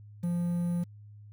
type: tone with quantisation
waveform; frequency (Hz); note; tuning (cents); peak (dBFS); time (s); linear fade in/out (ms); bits
triangle; 173.7; F3; -9; -25; 0.23-0.84; 10; 9
effects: added 104 Hz sine -47 dBFS peak until 1.32 s